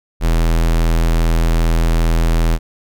square tone, 41.26 Hz, E1, 2 cents sharp, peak -12 dBFS, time 0.2-2.59 s, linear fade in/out 50 ms, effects none

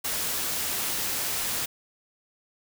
white noise, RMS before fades -29 dBFS, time 0.04-1.66 s, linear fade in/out 10 ms, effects none

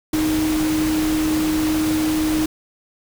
sine tone in noise, 311.1 Hz, D#4, in tune, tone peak -17 dBFS, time 0.13-2.46 s, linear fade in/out 5 ms, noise pink, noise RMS -27 dBFS, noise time 0.13-2.46 s, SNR +7 dB, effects none

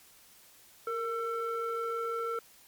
triangle ring-modulated tone, 440 Hz, A4, in tune, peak -26 dBFS, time 0.87-2.39 s, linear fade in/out 2 ms, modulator 903 Hz, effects white hiss -58 dBFS RMS until 2.67 s + MP3 96 kbps

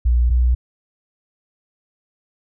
sine tone pair in turn, 60 / 61.23 Hz, B1 / B1, -49 / -14 cents, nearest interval unison, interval 35 cents, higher second, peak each -12 dBFS, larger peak neither, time 0.05-0.3 / 0.3-0.55 s, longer neither, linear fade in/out 10 ms, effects none

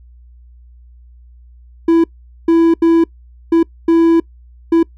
triangle tone bursts at uneven times, 331.8 Hz, E4, 11 cents sharp, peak -5 dBFS, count 6, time 1.88-2.04 / 2.48-2.74 / 2.82-3.04 / 3.52-3.63 / 3.88-4.2 / 4.72-4.83 s, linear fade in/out 5 ms, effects noise-tail reverb RT60 0.1 s tail -24 dB re dry + added 60 Hz sine -39 dBFS peak until 4.97 s

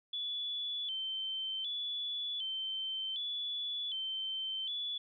sine tone with vibrato, 3262 Hz, G#7, 32 cents flat, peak -35 dBFS, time 0.13-4.98 s, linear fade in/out 5 ms, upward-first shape square, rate 0.66 Hz, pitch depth 89 cents each way, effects none

